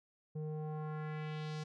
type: tone with low-pass filter sweep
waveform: square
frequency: 153.7 Hz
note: D#3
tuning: 21 cents flat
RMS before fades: -41 dBFS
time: 0.35-1.64 s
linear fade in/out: 10 ms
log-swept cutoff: 380 to 5900 Hz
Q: 1.6
effects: none